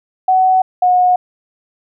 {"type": "tone pair in turn", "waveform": "sine", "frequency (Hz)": [749, 726], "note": ["F#5", "F#5"], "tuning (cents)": [21, -33], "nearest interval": "minor second", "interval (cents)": 54, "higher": "first", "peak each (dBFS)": -8, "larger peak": "neither", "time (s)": [[0.28, 0.62], [0.82, 1.16]], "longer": "neither", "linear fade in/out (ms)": 5, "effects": []}